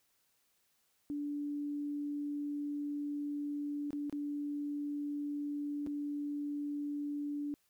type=tone with dropouts; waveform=sine; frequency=290.6 Hz; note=D4; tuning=18 cents flat; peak=-35 dBFS; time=1.1-7.54 s; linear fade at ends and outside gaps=0 ms; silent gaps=3.906-3.93 / 4.097-4.126 / 5.864-5.871 s; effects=white hiss -75 dBFS RMS until 7.69 s